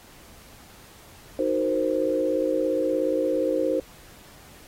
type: chord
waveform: sine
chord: C half-diminished seventh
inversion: first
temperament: equal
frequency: 311.1 / 370 / 466.2 / 523.3 Hz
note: Eb4 / Gb4 / Bb4 / C5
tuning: 0 / 0 / 0 / 0 cents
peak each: -27 / -30 / -28 / -24 dBFS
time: 1.39-3.8 s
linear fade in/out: 2 ms
effects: pink hiss -50 dBFS RMS until 4.67 s + AAC 48 kbps